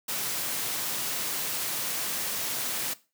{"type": "high-pass noise", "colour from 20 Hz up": "white", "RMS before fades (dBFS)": -31, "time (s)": [0.08, 2.94], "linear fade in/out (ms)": 10, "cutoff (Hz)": 100, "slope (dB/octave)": 24, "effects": ["noise-tail reverb RT60 0.3 s tail -18 dB re dry"]}